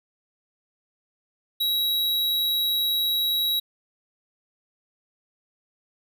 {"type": "tone", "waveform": "square", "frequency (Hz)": 3867, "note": "B7", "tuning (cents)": -37, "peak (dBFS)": -22, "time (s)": [1.6, 3.6], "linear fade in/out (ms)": 10, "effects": []}